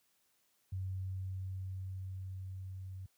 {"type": "tone with level ramp", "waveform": "sine", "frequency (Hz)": 94.3, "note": "F#2", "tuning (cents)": 33, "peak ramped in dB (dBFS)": [-35, -42], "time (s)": [0.72, 3.06], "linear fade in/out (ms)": 5, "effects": ["white hiss -75 dBFS RMS until 3.17 s", "high-pass 60 Hz 12 dB/octave"]}